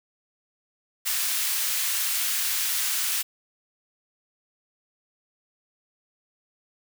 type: high-pass noise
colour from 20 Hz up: white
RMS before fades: -26 dBFS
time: 1.05-3.23 s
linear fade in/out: 20 ms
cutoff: 1500 Hz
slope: 12 dB/octave
effects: none